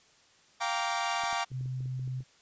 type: chord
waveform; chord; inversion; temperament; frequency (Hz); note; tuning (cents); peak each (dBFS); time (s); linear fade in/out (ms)
sawtooth; G minor seventh; third; equal with one note detuned; 698.5 / 784 / 932.3 / 1157.1; F5 / G5 / Bb5 / D6; 0 / 0 / 0 / -26; -31; 0.6-1.45; 20
type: clicks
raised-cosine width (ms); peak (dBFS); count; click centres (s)
3; -38; 10; 1.237 / 1.329 / 1.517 / 1.61 / 1.658 / 1.806 / 1.858 / 1.995 / 2.077 / 2.206
type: tone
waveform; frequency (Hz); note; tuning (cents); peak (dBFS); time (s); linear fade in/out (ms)
sine; 128.9; C3; -26; -32; 1.5-2.24; 50
effects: white hiss -62 dBFS RMS until 2.41 s + resampled to 16000 Hz